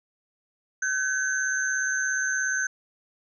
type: tone cluster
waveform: sine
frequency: 1526 / 1663 / 6280 Hz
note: G6 / G#6 / G8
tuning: -47 / +2 / +2 cents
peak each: -25 / -32 / -31 dBFS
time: 0.82-2.67 s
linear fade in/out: 5 ms
effects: none